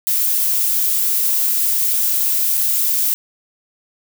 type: noise with dropouts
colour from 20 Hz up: violet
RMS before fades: -17 dBFS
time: 0.07-3.14 s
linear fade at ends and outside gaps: 0 ms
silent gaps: 2.572-2.576 s
effects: none